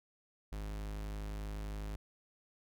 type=tone; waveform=45% pulse; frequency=51.7 Hz; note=G#1; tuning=7 cents flat; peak=-39 dBFS; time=0.52-1.96 s; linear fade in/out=5 ms; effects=none